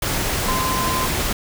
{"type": "tone in noise", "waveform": "sine", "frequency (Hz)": 1033, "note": "C6", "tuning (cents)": -22, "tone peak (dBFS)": -22, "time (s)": [0.48, 1.06], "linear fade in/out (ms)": 5, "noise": "pink", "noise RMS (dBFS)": -22, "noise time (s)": [0.02, 1.33], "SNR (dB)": -3, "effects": []}